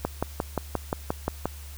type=click train; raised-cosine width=1 ms; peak=-11 dBFS; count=9; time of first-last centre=0.05-1.456 s; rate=5.69 Hz; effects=added 72 Hz sine -39 dBFS peak until 1.77 s + white hiss -48 dBFS RMS until 1.77 s